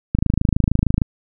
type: click train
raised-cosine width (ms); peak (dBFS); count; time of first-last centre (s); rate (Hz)
5; -3; 24; 0.15-1.018; 26.5
effects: none